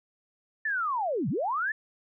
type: linear two-way sweep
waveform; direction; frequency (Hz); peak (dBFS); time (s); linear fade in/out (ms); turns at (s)
sine; down then up; 1796 to 116.54 to 1796; -26; 0.65-1.72; 5; 1.29
effects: none